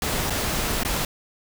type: noise with dropouts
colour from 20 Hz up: pink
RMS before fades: -25 dBFS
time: 0.02-1.05 s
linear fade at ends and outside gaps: 2 ms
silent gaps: 0.299-0.304 / 0.834-0.849 s
effects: none